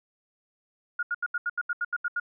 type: tone bursts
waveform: sine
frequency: 1429 Hz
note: F6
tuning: 39 cents sharp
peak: -25 dBFS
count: 11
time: 0.99-2.199 s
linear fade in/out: 5 ms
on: 39 ms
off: 78 ms
effects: none